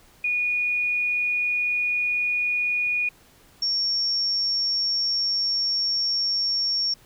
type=tone pair in turn; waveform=sine; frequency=2454 / 5499 Hz; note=D#7 / F8; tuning=-25 / -28 cents; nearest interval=octave + major second; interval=1397 cents; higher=second; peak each=-21 dBFS; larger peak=neither; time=0.24-3.09 / 3.62-6.94 s; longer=second; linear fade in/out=5 ms; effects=pink hiss -55 dBFS RMS until 7.05 s